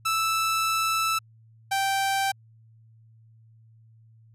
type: tone pair in turn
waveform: sawtooth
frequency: 1318 / 781.2 Hz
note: E6 / G5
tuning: -1 / -6 cents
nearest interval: major sixth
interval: 905 cents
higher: first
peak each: -19 dBFS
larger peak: neither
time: 0.05-1.19 / 1.71-2.32 s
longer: first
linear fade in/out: 10 ms
effects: added 112 Hz sine -52 dBFS peak until 4.34 s + resampled to 32000 Hz